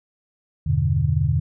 sine chord, E minor seventh, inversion none, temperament equal, 82.41 / 98 / 123.47 / 146.83 Hz, E2 / G2 / B2 / D3, 0 / 0 / 0 / 0 cents, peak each -23 / -24 / -23 / -21 dBFS, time 0.66-1.4 s, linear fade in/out 10 ms, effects none

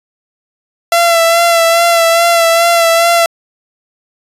sawtooth tone with vibrato, 674 Hz, E5, 38 cents sharp, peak -3 dBFS, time 0.92-3.26 s, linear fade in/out 2 ms, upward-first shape sine, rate 2.4 Hz, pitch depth 29 cents each way, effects resampled to 32000 Hz

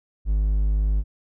triangle tone, 51.3 Hz, G#1, 21 cents flat, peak -16 dBFS, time 0.25-1.04 s, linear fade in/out 50 ms, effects none

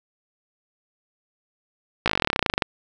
slowing click train, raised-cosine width 0.3 ms, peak -3 dBFS, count 21, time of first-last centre 2.06-2.622 s, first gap 17 ms, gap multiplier 1.05, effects none

